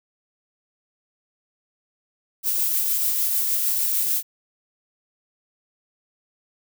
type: noise with tremolo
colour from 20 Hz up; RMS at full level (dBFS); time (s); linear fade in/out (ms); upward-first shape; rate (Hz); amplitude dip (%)
violet; -21; 2.43-4.23; 50; triangle; 6.6; 30
effects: none